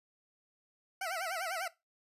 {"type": "tone with vibrato", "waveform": "20% pulse", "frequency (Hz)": 709, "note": "F5", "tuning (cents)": 26, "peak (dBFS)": -30, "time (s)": [1.01, 1.68], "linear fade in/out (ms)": 5, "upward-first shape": "sine", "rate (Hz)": 10, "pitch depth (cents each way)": 170, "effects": ["noise-tail reverb RT60 0.2 s tail -17 dB re dry", "resampled to 32000 Hz"]}